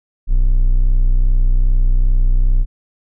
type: tone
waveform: triangle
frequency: 31.25 Hz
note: B0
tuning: 21 cents sharp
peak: -7 dBFS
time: 0.27-2.66 s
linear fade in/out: 50 ms
effects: none